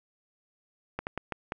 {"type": "slowing click train", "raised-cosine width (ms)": 0.5, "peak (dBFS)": -17, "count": 5, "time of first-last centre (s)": [0.99, 1.521], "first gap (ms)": 79, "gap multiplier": 1.36, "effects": []}